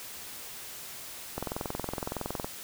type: click train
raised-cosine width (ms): 1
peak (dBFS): -18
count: 24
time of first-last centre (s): 1.38-2.445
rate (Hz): 21.6
effects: white hiss -43 dBFS RMS until 2.63 s